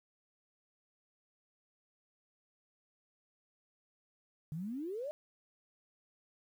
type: exponential sweep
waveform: sine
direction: up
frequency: 146.83 to 625 Hz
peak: -37 dBFS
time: 4.52-5.11 s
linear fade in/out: 0 ms
effects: 11-bit